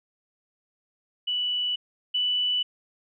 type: tone pair in turn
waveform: sine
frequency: 2960 / 2973 Hz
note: F#7 / F#7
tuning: 0 / +8 cents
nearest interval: unison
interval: 8 cents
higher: second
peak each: -24 / -22 dBFS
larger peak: second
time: 1.27-1.76 / 2.14-2.63 s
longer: neither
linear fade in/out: 10 ms
effects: none